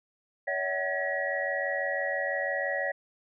sine tone cluster, 565 / 651 / 752 / 1686 / 1917 Hz, C#5 / E5 / F#5 / G#6 / A#6, +33 / -22 / +28 / +26 / +48 cents, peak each -32 / -37 / -37 / -38 / -31 dBFS, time 0.47-2.92 s, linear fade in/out 10 ms, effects none

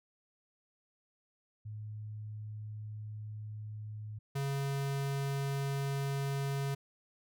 sine / square tone pair in turn, 106.8 / 138.62 Hz, G#2 / C#3, +49 / 0 cents, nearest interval perfect fourth, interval 451 cents, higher second, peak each -40 / -33 dBFS, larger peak second, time 1.65-4.19 / 4.35-6.75 s, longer first, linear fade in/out 10 ms, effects none

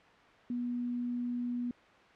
sine tone, 243.1 Hz, B3, 27 cents flat, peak -32 dBFS, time 0.5-1.71 s, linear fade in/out 2 ms, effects white hiss -58 dBFS RMS until 2.15 s + low-pass 2000 Hz 12 dB/octave

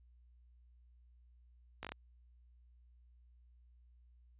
slowing click train, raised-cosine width 0.3 ms, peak -26 dBFS, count 5, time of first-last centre 1.83-1.92 s, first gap 17 ms, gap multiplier 1.19, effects added 60 Hz sine -61 dBFS peak until 4.39 s + resampled to 8000 Hz

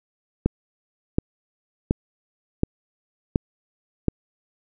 click train, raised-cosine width 3 ms, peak -5 dBFS, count 6, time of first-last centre 0.46-4.083 s, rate 1.38 Hz, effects none

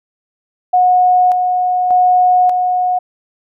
sine tone with tremolo, 728 Hz, F#5, 28 cents flat, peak -7 dBFS, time 0.73-2.99 s, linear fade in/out 10 ms, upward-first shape square, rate 0.85 Hz, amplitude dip 40%, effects none

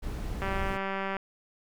brown noise, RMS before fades -34 dBFS, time 0.02-0.78 s, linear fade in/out 20 ms
click train, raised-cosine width 0.5 ms, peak -18 dBFS, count 146, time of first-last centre 0.42-1.167 s, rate 194 Hz
effects none

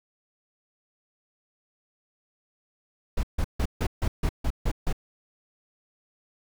brown noise bursts, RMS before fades -24 dBFS, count 9, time 3.17-4.928 s, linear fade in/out 5 ms, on 62 ms, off 150 ms, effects none

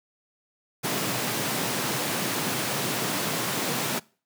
pink high-pass noise, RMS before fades -28 dBFS, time 0.83-4 s, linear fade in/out 20 ms, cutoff 120 Hz, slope 48 dB/octave, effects noise-tail reverb RT60 0.4 s tail -24 dB re dry

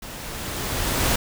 pink noise with level ramp, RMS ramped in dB -37 to -20 dBFS, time 0.02-1.16 s, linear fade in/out 5 ms, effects none

